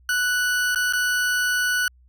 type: tone with dropouts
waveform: 40% pulse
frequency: 1480 Hz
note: F#6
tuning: in tune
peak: -19 dBFS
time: 0.09-1.88 s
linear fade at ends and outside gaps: 2 ms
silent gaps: 0.748-0.758 / 0.926-0.934 s
effects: added 62 Hz sine -51 dBFS peak until 2.08 s